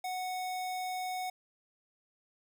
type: tone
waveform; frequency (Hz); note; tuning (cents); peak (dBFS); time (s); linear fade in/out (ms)
square; 738; F#5; -5; -35; 0.04-1.3; 5
effects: none